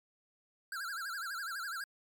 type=tone with vibrato; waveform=square; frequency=1480 Hz; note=F#6; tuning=in tune; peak=-38 dBFS; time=0.72-1.84 s; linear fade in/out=2 ms; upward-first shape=sine; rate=12 Hz; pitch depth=190 cents each way; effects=MP3 96 kbps